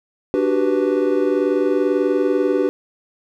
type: chord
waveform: triangle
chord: G major seventh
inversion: second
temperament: equal with one note detuned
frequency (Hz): 293.7 / 371.7 / 392 / 493.9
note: D4 / F#4 / G4 / B4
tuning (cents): 0 / +8 / 0 / 0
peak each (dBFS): -19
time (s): 0.34-2.69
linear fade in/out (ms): 0
effects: none